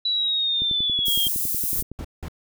sine linear sweep, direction down, 3951 to 3200 Hz, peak -20 dBFS, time 0.05-1.28 s, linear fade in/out 5 ms
click train, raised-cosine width 3 ms, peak -22 dBFS, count 16, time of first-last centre 0.62-2.009 s, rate 10.8 Hz
white high-pass noise, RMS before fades -25 dBFS, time 1.05-1.83 s, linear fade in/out 20 ms, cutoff 11000 Hz, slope 12 dB/octave
brown noise bursts, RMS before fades -32 dBFS, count 3, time 1.75-2.284 s, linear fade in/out 2 ms, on 58 ms, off 180 ms
effects none

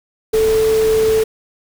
sine tone in noise, 440 Hz, A4, in tune, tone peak -11 dBFS, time 0.33-1.24 s, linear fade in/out 10 ms, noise pink, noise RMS -26 dBFS, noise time 0.33-1.24 s, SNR +12 dB, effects none

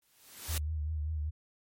white noise with exponential growth, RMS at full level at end -34 dBFS, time 0.02-0.58 s, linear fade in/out 2 ms, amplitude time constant 120 ms
sine tone with vibrato, 77 Hz, D#2, 17 cents flat, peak -31 dBFS, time 0.48-1.31 s, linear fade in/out 20 ms, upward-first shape triangle, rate 5.1 Hz, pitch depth 71 cents each way
effects MP3 64 kbps

